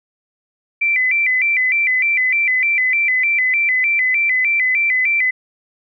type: tone with vibrato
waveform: sine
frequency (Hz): 2176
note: C#7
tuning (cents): -33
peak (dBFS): -13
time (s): 0.81-5.31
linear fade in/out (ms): 10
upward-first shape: square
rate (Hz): 3.3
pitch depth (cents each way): 130
effects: none